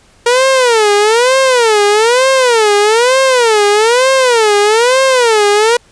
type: tone with vibrato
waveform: sawtooth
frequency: 466.9 Hz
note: A#4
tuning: 3 cents sharp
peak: -3 dBFS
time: 0.26-5.77 s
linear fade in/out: 5 ms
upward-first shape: sine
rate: 1.1 Hz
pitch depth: 230 cents each way
effects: pink hiss -47 dBFS RMS until 5.91 s + resampled to 22050 Hz